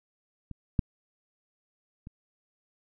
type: clicks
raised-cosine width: 5 ms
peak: -27 / -11 / -30 dBFS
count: 3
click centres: 0.513 / 0.792 / 2.071 s
effects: none